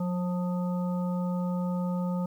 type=harmonic tone with a mistuned harmonic; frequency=177.8 Hz; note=F3; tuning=31 cents sharp; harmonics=1 / 3 / 5 / 7; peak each=-27 / -37 / -41 / -44 dBFS; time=0-2.26 s; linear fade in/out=5 ms; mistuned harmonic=1; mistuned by=+20 cents; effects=10-bit